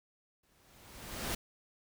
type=noise with exponential growth; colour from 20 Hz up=pink; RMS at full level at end=-34 dBFS; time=0.43-1.35 s; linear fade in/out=5 ms; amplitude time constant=200 ms; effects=none